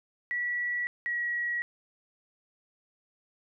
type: tone pair in turn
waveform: sine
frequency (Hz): 1942 / 1915.3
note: B6 / A#6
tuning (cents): -30 / +46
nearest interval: unison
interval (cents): 24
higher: first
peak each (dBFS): -28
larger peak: neither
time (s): 0.31-0.87 / 1.06-1.62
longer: neither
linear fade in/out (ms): 0
effects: none